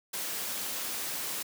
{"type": "noise", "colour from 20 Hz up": "white", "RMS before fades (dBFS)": -35, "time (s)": [0.13, 1.43], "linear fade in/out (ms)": 10, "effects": ["high-pass 150 Hz 12 dB/octave"]}